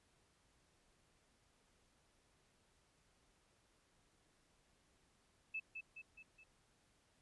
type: tone with echo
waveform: sine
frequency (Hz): 2618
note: E7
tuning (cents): -13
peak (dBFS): -40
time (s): 5.54-5.6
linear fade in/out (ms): 10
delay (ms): 210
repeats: 4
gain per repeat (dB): -5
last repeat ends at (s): 6.44
effects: pink hiss -75 dBFS RMS until 7.21 s + resampled to 24000 Hz